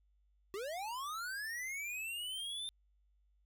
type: linear sweep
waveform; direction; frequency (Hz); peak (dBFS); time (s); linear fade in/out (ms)
square; up; 370 to 3616; -40; 0.54-2.69; 0
effects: added 50 Hz sine -69 dBFS peak until 3.45 s